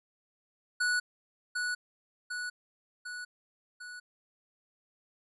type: tone with echo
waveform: square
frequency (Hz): 1472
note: F#6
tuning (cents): -9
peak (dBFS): -27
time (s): 0.8-1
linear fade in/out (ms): 10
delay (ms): 750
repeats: 4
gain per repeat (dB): -4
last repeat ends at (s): 4
effects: resampled to 24000 Hz